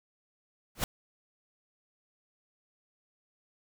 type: noise with exponential growth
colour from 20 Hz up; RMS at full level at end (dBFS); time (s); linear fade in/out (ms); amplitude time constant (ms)
pink; -24; 0.75-0.84; 2; 19
effects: none